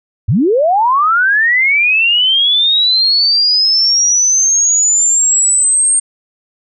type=linear sweep; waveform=sine; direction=up; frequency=79.4 to 8650 Hz; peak=-8 dBFS; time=0.28-6 s; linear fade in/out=10 ms; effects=none